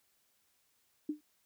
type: tone with exponential decay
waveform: sine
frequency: 301 Hz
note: D4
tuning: 43 cents sharp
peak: -29 dBFS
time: 1.09-1.21 s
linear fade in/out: 5 ms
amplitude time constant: 26 ms
effects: white hiss -74 dBFS RMS until 1.45 s